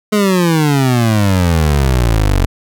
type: exponential sweep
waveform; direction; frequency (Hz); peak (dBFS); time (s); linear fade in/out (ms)
25% pulse; down; 214.4 to 44.49; -6; 0.12-2.46; 10
effects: none